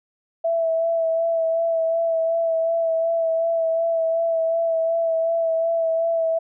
sine tone with vibrato, 659.3 Hz, E5, in tune, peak -18 dBFS, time 0.44-6.39 s, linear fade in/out 10 ms, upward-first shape sine, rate 2.7 Hz, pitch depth 22 cents each way, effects none

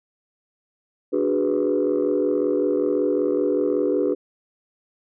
sine chord, G# half-diminished seventh, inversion second, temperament equal, 293.7 / 370 / 415.3 / 493.9 Hz, D4 / F#4 / G#4 / B4, 0 / 0 / 0 / 0 cents, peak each -23 dBFS, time 1.12-4.15 s, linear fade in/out 20 ms, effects tanh soft clip ceiling -12 dBFS

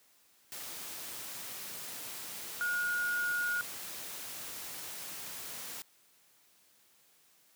sine tone in noise, 1439 Hz, F#6, 49 cents flat, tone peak -30 dBFS, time 2.61-3.61 s, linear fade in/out 0 ms, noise white, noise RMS -43 dBFS, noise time 0.52-5.82 s, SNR +10 dB, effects white hiss -66 dBFS RMS until 7.55 s + high-pass 100 Hz 12 dB/octave

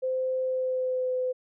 sine tone with pitch glide, 517 to 508.1 Hz, C5 to B4, -21 to +49 cents, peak -25 dBFS, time 0.02-1.33 s, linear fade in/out 20 ms, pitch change -30 cents, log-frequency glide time 0.43-1.13 s, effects none

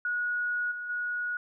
sine tone with level steps, 1455 Hz, F#6, 29 cents flat, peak -27 / -34 / -29 dBFS, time 0.05-1.37 s, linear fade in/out 2 ms, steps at 0.71 / 0.89 s, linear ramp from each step 10 ms, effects none

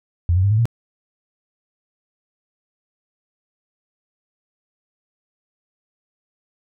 sine tone with pitch steps, 86.2 / 92.92 / 100.17 / 107.98 / 116.4 Hz, F2 / F#2 / G2 / A2 / A#2, -22 / +8 / +38 / -32 / -2 cents, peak -13 dBFS, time 0.29-0.655 s, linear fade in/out 0 ms, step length 73 ms, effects none

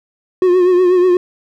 triangle tone with vibrato, 362 Hz, F#4, 38 cents flat, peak -6 dBFS, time 0.42-1.17 s, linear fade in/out 2 ms, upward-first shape triangle, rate 8.2 Hz, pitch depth 58 cents each way, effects none

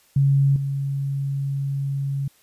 sine tone with level steps, 138.59 Hz, C#3, in tune, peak -14 / -22 dBFS, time 0.16-2.28 s, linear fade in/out 5 ms, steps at 0.56 s, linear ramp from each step 2 ms, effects white hiss -58 dBFS RMS until 2.42 s + resampled to 32000 Hz

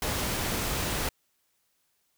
pink noise, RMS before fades -30 dBFS, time 0.02-1.09 s, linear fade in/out 2 ms, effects white hiss -73 dBFS RMS until 2.17 s

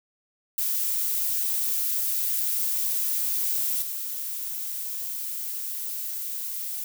violet noise with level steps, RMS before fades -26 / -32 dBFS, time 0.58-6.84 s, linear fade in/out 2 ms, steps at 3.82 s, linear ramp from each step 2 ms, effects none

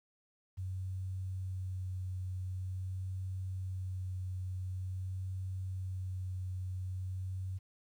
sine tone with vibrato, 93.2 Hz, F#2, 13 cents sharp, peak -36 dBFS, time 0.57-7.59 s, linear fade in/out 20 ms, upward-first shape sine, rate 0.46 Hz, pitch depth 13 cents each way, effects 11-bit

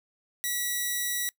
5% pulse tone, 1940 Hz, B6, 31 cents flat, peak -17 dBFS, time 0.44-1.29 s, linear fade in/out 0 ms, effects noise-tail reverb RT60 0.1 s tail -23 dB re dry

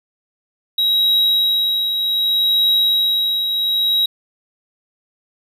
triangle tone with tremolo, 3839 Hz, B7, 50 cents flat, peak -10 dBFS, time 0.78-4.06 s, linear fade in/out 5 ms, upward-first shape triangle, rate 0.65 Hz, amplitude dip 50%, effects none

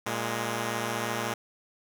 5% pulse tone pair together, 116.66 / 207.7 Hz, A#2 / G#3, +2 / 0 cents, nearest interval minor seventh, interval 998 cents, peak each -20 / -21 dBFS, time 0.06-1.34 s, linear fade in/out 5 ms, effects none

